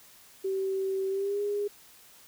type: tone with pitch glide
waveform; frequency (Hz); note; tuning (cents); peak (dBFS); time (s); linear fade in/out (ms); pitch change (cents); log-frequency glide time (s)
sine; 384.7 to 409.9; G4 to G#4; -33 to -23; -27; 0.44-1.68; 10; +110; 1.09-1.41
effects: white hiss -55 dBFS RMS until 2.27 s